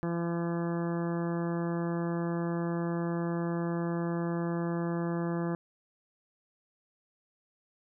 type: harmonic tone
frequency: 170 Hz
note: F3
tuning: 46 cents flat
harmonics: 1 / 2 / 3 / 4 / 5 / 6 / 7 / 8 / 9 / 10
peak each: -31 / -34 / -40 / -43 / -46 / -46 / -46 / -52 / -51 / -49 dBFS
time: 0.03-5.55 s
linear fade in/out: 0 ms
effects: none

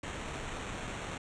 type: noise with sample-and-hold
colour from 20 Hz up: pink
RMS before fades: -40 dBFS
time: 0.03-1.18 s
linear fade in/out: 5 ms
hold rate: 4900 Hz
effects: resampled to 22050 Hz

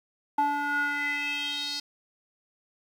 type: tone with band-pass filter sweep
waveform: square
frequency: 288.7 Hz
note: D4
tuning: 30 cents flat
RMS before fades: -29 dBFS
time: 0.38-1.8 s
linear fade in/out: 5 ms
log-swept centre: 890 to 4700 Hz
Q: 5.1
effects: 9-bit

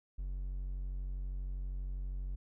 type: tone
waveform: triangle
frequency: 46.25 Hz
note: F#1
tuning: in tune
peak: -34 dBFS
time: 0.18-2.36 s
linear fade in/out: 10 ms
effects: none

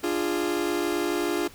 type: tone cluster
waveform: 40% pulse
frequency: 295.9 / 347.2 / 414.2 Hz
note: D4 / F4 / G#4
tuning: +13 / -10 / -5 cents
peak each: -29 / -26 / -30 dBFS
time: 0.03-1.48 s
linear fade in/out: 10 ms
effects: pink hiss -49 dBFS RMS until 1.54 s

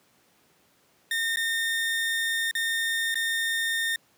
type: tone with dropouts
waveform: 30% pulse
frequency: 1825 Hz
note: A#6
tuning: 37 cents flat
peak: -22 dBFS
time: 1.11-3.96 s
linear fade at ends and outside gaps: 2 ms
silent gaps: 1.36-1.37 / 2.512-2.551 / 3.144-3.155 s
effects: pink hiss -63 dBFS RMS until 4.17 s + high-pass 150 Hz 12 dB/octave

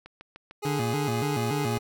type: click train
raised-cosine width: 0.3 ms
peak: -28 dBFS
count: 7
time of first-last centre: 0.06-0.961 s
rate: 6.66 Hz
type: tone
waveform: 25% pulse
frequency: 415.3 Hz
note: G#4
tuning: in tune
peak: -26 dBFS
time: 0.62-1.79 s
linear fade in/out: 20 ms
type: tone with vibrato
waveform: 25% pulse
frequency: 130.81 Hz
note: C3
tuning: in tune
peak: -23 dBFS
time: 0.65-1.78 s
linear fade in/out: 2 ms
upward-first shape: square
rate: 3.5 Hz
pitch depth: 210 cents each way
effects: none

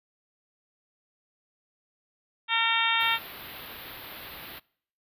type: harmonic tone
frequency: 456.6 Hz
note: A#4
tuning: 36 cents flat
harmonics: 2 / 3 / 4 / 5 / 6 / 7 / 8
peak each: -30 / -30 / -30 / -30 / -30 / -30 / -30 dBFS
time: 2.48-3.19 s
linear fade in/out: 50 ms
type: band-stop noise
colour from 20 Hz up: white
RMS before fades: -39 dBFS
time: 2.99-4.6 s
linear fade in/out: 20 ms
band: 4100 to 13000 Hz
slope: 48 dB/octave
effects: noise-tail reverb RT60 0.6 s tail -24 dB re dry + resampled to 32000 Hz

